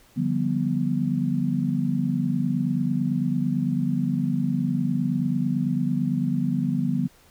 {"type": "chord", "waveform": "sine", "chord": "G dominant seventh", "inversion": "second", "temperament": "just", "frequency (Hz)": [147, 176.4, 196, 245], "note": ["D3", "F3", "G3", "B3"], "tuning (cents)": [2, 18, 0, -14], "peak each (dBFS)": [-27, -27, -29, -25], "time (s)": [0.16, 7.08], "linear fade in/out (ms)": 20, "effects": ["pink hiss -56 dBFS RMS until 7.3 s"]}